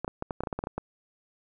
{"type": "clicks", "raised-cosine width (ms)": 1, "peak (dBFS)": -17, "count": 12, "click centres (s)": [0.046, 0.079, 0.224, 0.308, 0.406, 0.436, 0.472, 0.528, 0.59, 0.639, 0.671, 0.78], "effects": []}